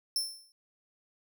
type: tone with exponential decay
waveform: sawtooth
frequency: 5350 Hz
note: E8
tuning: 25 cents sharp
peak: -23 dBFS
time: 0.16-0.52 s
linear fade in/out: 1 ms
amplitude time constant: 78 ms
effects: none